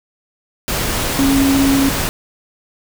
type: tone in noise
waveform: sine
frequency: 273.6 Hz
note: C#4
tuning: 23 cents flat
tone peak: -11 dBFS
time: 1.19-1.89 s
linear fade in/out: 0 ms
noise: pink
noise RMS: -19 dBFS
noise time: 0.68-2.09 s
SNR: +5 dB
effects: none